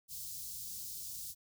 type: band-stop noise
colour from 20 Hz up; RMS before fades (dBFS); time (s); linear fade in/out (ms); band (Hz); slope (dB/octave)
white; -44; 0.08-1.35; 50; 160 to 4500; 24
effects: none